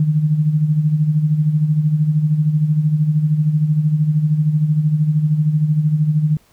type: tone with tremolo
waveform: sine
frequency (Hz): 152.6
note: D#3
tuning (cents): -33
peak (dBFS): -10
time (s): 0-6.37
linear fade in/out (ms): 2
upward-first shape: sine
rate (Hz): 13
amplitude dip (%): 60
effects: pink hiss -55 dBFS RMS until 6.52 s